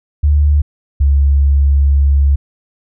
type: tone pair in turn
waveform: sine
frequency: 73.42 / 69.98 Hz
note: D2 / C#2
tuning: 0 / +17 cents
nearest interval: minor second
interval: 83 cents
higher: first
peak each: -7 dBFS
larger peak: neither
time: 0.23-0.62 / 1-2.36 s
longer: second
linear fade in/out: 10 ms
effects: none